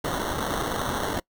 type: noise with sample-and-hold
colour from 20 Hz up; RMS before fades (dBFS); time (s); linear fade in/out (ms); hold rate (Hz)
white; -28; 0.04-1.2; 5; 2450
effects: noise-tail reverb RT60 0.1 s tail -24 dB re dry